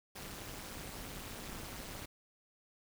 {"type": "noise with amplitude modulation", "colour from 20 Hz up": "pink", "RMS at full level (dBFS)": -42, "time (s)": [0.15, 2.06], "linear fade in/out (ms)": 10, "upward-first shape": "sine", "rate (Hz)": 209, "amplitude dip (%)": 90, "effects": []}